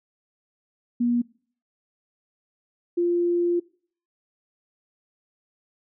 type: tone pair in turn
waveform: sine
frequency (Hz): 240 / 347.5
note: B3 / F4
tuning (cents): -49 / -9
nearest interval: tritone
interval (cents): 640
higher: second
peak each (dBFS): -19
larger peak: neither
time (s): 1-1.22 / 2.97-3.6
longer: second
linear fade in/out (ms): 10
effects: noise-tail reverb RT60 0.5 s tail -23 dB re dry